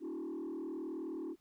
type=tone with frequency modulation; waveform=sine; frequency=324.9 Hz; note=E4; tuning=25 cents flat; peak=-36 dBFS; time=0-1.36 s; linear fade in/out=50 ms; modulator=39.3 Hz; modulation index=1.3; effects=tanh soft clip ceiling -37 dBFS + pink hiss -75 dBFS RMS until 1.4 s